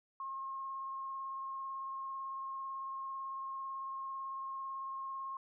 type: tone with vibrato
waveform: sine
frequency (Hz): 1075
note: C6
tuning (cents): +47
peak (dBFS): -39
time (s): 0.2-5.37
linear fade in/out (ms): 2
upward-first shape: sine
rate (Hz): 18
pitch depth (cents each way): 11
effects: none